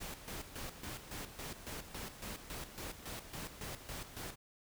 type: noise with tremolo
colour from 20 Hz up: pink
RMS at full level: -44 dBFS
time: 0-4.36 s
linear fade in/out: 20 ms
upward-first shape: square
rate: 3.6 Hz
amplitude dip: 65%
effects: none